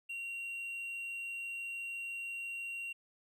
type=tone; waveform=triangle; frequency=2753 Hz; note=F7; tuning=25 cents flat; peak=-37 dBFS; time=0.09-2.93 s; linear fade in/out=10 ms; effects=none